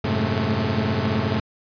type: tone cluster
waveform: sawtooth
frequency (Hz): 93.2 / 108 / 132.2 / 212.8 / 223.4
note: F#2 / A2 / C3 / G#3 / A3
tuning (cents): +13 / -32 / +18 / +42 / +27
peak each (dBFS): -23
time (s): 0.04-1.4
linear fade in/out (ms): 5
effects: resampled to 11025 Hz